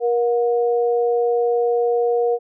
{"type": "tone pair together", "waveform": "sine", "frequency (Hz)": [474.7, 722], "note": ["A#4", "F#5"], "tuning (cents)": [31, -43], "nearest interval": "perfect fifth", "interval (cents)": 726, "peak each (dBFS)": [-16, -24], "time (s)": [0, 2.39], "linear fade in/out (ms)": 50, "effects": []}